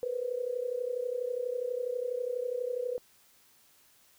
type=tone with amplitude modulation; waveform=sine; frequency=493.9 Hz; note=B4; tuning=in tune; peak=-27 dBFS; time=0.03-2.98 s; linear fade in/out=0 ms; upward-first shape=sine; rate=32.2 Hz; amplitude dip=80%; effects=white hiss -63 dBFS RMS until 4.18 s